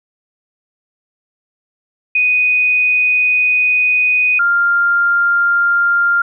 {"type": "tone pair in turn", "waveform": "sine", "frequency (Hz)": [2489, 1396.9], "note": ["D#7", "F6"], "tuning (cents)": [0, 0], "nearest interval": "minor seventh", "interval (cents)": 1000, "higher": "first", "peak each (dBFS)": -10, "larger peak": "neither", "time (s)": [[2.15, 4.39], [4.39, 6.22]], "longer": "first", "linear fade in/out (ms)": 5, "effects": []}